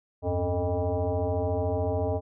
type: tone with frequency modulation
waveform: sine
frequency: 261.6 Hz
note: C4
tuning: in tune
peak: -24 dBFS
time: 0.22-2.21 s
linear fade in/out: 50 ms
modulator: 179 Hz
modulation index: 2.7
effects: none